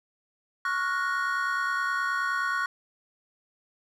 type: chord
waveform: triangle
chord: Gb major seventh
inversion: second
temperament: equal with one note detuned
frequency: 1108.7 / 1396.9 / 1466.4 / 1864.7 Hz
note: Db6 / F6 / Gb6 / Bb6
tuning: 0 / 0 / -16 / 0 cents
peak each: -28 / -33 / -27 / -33 dBFS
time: 0.65-2.66 s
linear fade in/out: 2 ms
effects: none